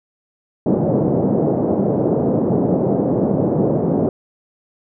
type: band-pass noise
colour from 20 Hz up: pink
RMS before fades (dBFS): -17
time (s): 0.66-4.09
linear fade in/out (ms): 2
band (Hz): 140 to 600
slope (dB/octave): 24
effects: none